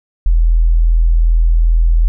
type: tone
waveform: sine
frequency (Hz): 41.27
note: E1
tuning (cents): +3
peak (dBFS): -7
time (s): 0.26-2.08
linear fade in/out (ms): 0
effects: none